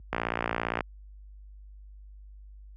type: click train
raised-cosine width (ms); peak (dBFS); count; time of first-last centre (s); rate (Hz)
0.5; -12; 40; 0.13-0.807; 57.6
effects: added 50 Hz sine -33 dBFS peak until 2.76 s + high-pass 100 Hz 12 dB/octave